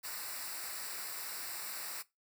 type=noise with comb filter; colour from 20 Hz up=white; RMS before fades=-42 dBFS; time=0.03-2.03 s; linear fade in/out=20 ms; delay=0.31 ms; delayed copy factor=-0.75; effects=noise-tail reverb RT60 0.2 s tail -19 dB re dry